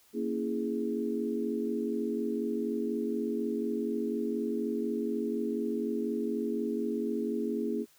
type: chord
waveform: sine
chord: A# half-diminished seventh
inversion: none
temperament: equal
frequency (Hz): 233.1 / 277.2 / 329.6 / 415.3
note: A#3 / C#4 / E4 / G#4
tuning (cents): 0 / 0 / 0 / 0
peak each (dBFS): -33 / -37 / -36 / -34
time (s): 0.13-7.86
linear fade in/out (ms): 50
effects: white hiss -63 dBFS RMS until 7.98 s